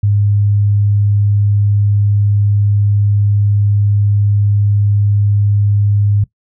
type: tone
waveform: sine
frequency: 102.4 Hz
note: G#2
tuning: 24 cents flat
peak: -9 dBFS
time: 0.03-6.24 s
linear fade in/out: 5 ms
effects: noise-tail reverb RT60 0.1 s tail -18 dB re dry